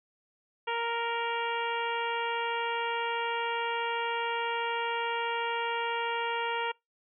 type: harmonic tone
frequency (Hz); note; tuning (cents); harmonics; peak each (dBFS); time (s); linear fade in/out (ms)
466.2; A#4; 0; 1 / 2 / 3 / 4 / 5 / 6 / 7; -35 / -32 / -38 / -40 / -40 / -39 / -45; 0.67-6.72; 10
effects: noise-tail reverb RT60 0.2 s tail -26 dB re dry